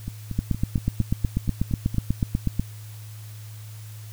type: two click trains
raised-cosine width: 5 ms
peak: -9 / -17 dBFS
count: 19 / 9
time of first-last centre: 0.39-2.596 / 0.08-1.945 s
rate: 8.16 / 4.29 Hz
effects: added 107 Hz sine -37 dBFS peak until 4.12 s + white hiss -49 dBFS RMS until 4.12 s